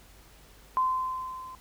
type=tone with level ramp; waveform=sine; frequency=1032 Hz; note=C6; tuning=24 cents flat; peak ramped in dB=-21 to -41 dBFS; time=0.77-1.55 s; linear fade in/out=0 ms; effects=added 50 Hz sine -56 dBFS peak until 1.6 s + pink hiss -56 dBFS RMS until 1.6 s